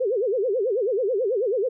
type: tone with vibrato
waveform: sine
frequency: 448.9 Hz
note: A4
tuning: 35 cents sharp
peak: -20 dBFS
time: 0-1.69 s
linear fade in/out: 10 ms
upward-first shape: sine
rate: 9.2 Hz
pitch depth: 280 cents each way
effects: none